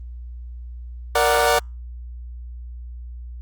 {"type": "chord", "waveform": "25% pulse", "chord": "Bb augmented", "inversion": "none", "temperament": "equal", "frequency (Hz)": [466.2, 587.3, 740], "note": ["Bb4", "D5", "F#5"], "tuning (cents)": [0, 0, 0], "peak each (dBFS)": -16, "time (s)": [1.15, 1.59], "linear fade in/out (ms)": 5, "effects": ["added 60 Hz sine -32 dBFS peak until 3.41 s", "Opus 24 kbps"]}